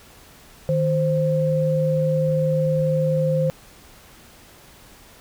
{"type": "tone pair together", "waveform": "sine", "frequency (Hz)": [155.56, 523.2], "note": ["D#3", "C5"], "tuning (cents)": [0, 0], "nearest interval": "octave + major sixth", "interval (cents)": 2100, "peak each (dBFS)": -20, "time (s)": [0.69, 3.5], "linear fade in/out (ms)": 0, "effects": ["pink hiss -48 dBFS RMS until 5.2 s"]}